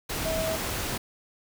sine tone in noise, 644 Hz, E5, 41 cents flat, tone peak -28 dBFS, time 0.25-0.56 s, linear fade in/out 10 ms, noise pink, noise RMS -31 dBFS, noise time 0.09-0.98 s, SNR 0 dB, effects none

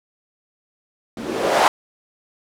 violet noise with low-pass filter sweep, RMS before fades -19 dBFS, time 1.17-1.68 s, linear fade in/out 2 ms, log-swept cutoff 230 to 870 Hz, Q 1.9, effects none

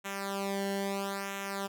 sawtooth tone with flanger, 197.3 Hz, G3, 11 cents sharp, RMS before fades -35 dBFS, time 0.04-1.68 s, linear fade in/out 20 ms, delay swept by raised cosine 0.21 to 0.82 ms, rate 0.76 Hz, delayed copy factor -0.85, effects none

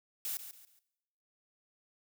blue noise with echo, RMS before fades -37 dBFS, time 0.25-0.37 s, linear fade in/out 0 ms, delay 140 ms, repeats 3, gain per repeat -10 dB, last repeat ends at 0.79 s, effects noise-tail reverb RT60 0.9 s tail -20 dB re dry

